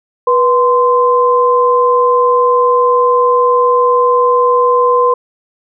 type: tone pair together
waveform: sine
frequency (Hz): 488.9 / 1036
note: B4 / C6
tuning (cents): -18 / -17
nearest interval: octave + minor second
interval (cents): 1301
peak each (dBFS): -10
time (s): 0.27-5.14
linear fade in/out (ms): 5
effects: none